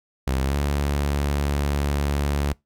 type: tone with pitch glide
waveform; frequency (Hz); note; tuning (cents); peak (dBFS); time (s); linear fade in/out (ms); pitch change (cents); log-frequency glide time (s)
sawtooth; 66 to 71.56; C2 to D2; +16 to -44; -17; 0.27-2.53; 5; +140; 0.41-0.56
effects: noise-tail reverb RT60 0.2 s tail -25 dB re dry